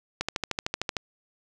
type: click train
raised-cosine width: 0.2 ms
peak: -10 dBFS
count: 11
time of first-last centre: 0.21-0.968 s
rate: 13.2 Hz
effects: none